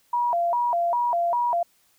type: tone with vibrato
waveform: sine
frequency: 814 Hz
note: G#5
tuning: 35 cents flat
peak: -20 dBFS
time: 0.13-1.63 s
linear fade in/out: 5 ms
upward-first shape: square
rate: 2.5 Hz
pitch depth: 290 cents each way
effects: white hiss -63 dBFS RMS until 1.98 s